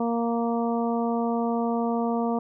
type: harmonic tone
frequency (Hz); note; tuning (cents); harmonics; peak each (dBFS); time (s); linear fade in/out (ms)
233.1; A#3; 0; 1 / 2 / 3 / 4 / 5; -25 / -29 / -30 / -34 / -37; 0-2.39; 5
effects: none